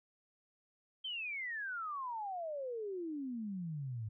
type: exponential sweep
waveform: sine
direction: down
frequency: 3179 to 103.83 Hz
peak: -38 dBFS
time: 1.04-4.09 s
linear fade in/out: 10 ms
effects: none